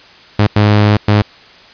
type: tone bursts at uneven times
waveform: sawtooth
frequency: 104.5 Hz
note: G#2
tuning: 11 cents sharp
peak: -3 dBFS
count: 3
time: 0.39-0.47 / 0.56-0.97 / 1.08-1.22 s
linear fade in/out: 5 ms
effects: white hiss -40 dBFS RMS until 1.73 s + resampled to 11025 Hz